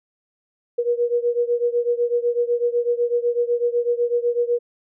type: beating tone pair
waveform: sine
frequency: 476.1 / 484.1 Hz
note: A#4 / B4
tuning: +37 / -35 cents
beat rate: 8 Hz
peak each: -20 / -22 dBFS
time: 0.78-4.59 s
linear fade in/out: 10 ms
effects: none